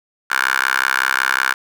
10% pulse tone with high-pass filter, 65.41 Hz, C2, in tune, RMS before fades -18 dBFS, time 0.3-1.54 s, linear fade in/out 10 ms, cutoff 1400 Hz, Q 6.5, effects none

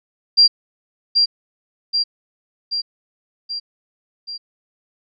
sine tone with echo, 4753 Hz, D8, 20 cents sharp, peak -7 dBFS, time 0.37-0.48 s, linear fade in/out 20 ms, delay 780 ms, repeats 5, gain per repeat -4 dB, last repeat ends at 4.38 s, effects none

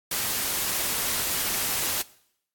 white noise, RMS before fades -27 dBFS, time 0.11-2.02 s, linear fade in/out 5 ms, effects noise-tail reverb RT60 0.7 s tail -20 dB re dry + AAC 64 kbps

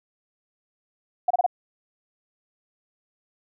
sine tone bursts, 720 Hz, F#5, 47 cents flat, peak -16 dBFS, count 4, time 1.28-1.464 s, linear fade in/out 5 ms, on 25 ms, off 28 ms, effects none

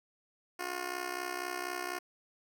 10% pulse tone with amplitude modulation, 358.4 Hz, F4, 45 cents sharp, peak -24 dBFS, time 0.59-1.99 s, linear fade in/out 10 ms, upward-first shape sine, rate 64.1 Hz, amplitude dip 80%, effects none

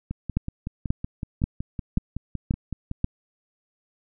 two click trains, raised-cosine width 5 ms, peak -17 / -9 dBFS, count 16 / 6, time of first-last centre 0.11-2.914 / 0.37-3.044 s, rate 5.35 / 1.87 Hz, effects none

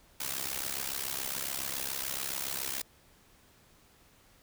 white noise with amplitude modulation, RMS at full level -32 dBFS, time 0.2-2.82 s, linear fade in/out 5 ms, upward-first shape sine, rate 67.1 Hz, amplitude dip 85%, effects pink hiss -62 dBFS RMS until 4.42 s

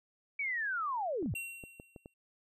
sine linear sweep, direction down, 2303 to 63 Hz, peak -32 dBFS, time 0.39-1.34 s, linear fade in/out 5 ms
clicks, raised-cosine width 2 ms, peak -34 dBFS, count 7, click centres 1.227 / 1.26 / 1.34 / 1.638 / 1.799 / 1.962 / 2.059 s
square tone with exponential decay, 2738 Hz, F7, 35 cents flat, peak -36 dBFS, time 1.35-2.14 s, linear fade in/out 5 ms, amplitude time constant 170 ms
effects resampled to 32000 Hz

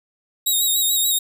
10% pulse tone with vibrato, 3777 Hz, A#7, 22 cents sharp, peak -10 dBFS, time 0.46-1.19 s, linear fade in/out 10 ms, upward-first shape sine, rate 6.9 Hz, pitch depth 46 cents each way, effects none

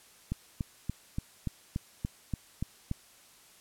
click train, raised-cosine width 5 ms, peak -19 dBFS, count 10, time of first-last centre 0.32-2.914 s, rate 3.47 Hz, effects white hiss -58 dBFS RMS until 3.6 s + low-pass 12000 Hz 12 dB/octave

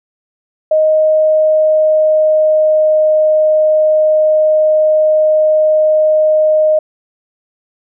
sine tone with pitch glide, 623 to 619.1 Hz, D#5 to D#5, +2 to -9 cents, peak -7 dBFS, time 0.71-6.79 s, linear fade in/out 5 ms, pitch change -11 cents, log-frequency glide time 0.97-3.08 s, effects none

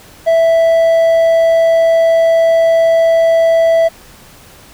triangle tone, 659.3 Hz, E5, in tune, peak -5 dBFS, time 0.26-3.89 s, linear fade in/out 20 ms, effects pink hiss -40 dBFS RMS until 4.73 s

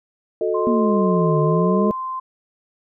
sine chord, D# diminished, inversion first, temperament equal with one note detuned, 364.7 / 440 / 622.3 Hz, F#4 / A4 / D#5, -25 / 0 / 0 cents, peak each -23 / -21 / -24 dBFS, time 0.41-1.91 s, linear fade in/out 2 ms
sine tone with pitch glide, 1046.5 to 1039.9 Hz, C6 to C6, 0 to -11 cents, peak -24 dBFS, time 0.54-2.2 s, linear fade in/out 10 ms, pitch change -11 cents, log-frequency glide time 1.06-1.66 s
sine exponential two-way sweep, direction down then up, 242 to 150.1 to 212.1 Hz, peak -17 dBFS, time 0.67-1.91 s, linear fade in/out 0 ms, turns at 1.41 s
effects none

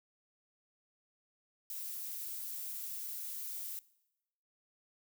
violet noise, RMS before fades -42 dBFS, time 1.7-3.79 s, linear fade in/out 0 ms, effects noise-tail reverb RT60 0.9 s tail -21 dB re dry

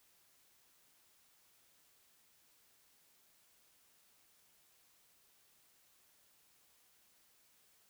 silence, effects white hiss -70 dBFS RMS until 7.89 s

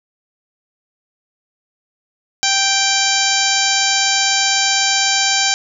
harmonic tone, 784 Hz, G5, in tune, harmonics 1 / 2 / 3 / 4 / 5 / 6 / 7 / 8 / 9, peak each -22 / -22 / -22 / -22 / -22 / -22 / -22 / -22 / -22 dBFS, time 2.43-5.54 s, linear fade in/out 0 ms, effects none

